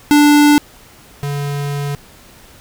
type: tone pair in turn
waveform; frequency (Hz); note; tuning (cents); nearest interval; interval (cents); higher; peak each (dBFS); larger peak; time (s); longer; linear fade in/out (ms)
square; 293.7 / 143; D4 / D3; 0 / -46; octave; 1246; first; -7 / -19; first; 0.11-0.58 / 1.23-1.95; second; 0
effects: pink hiss -43 dBFS RMS until 2.6 s